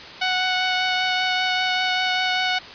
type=tone with vibrato; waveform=10% pulse; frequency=740 Hz; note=F#5; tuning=in tune; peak=-11 dBFS; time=0.21-2.59 s; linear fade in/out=10 ms; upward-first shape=triangle; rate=5.1 Hz; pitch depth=12 cents each way; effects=white hiss -38 dBFS RMS until 2.74 s + resampled to 11025 Hz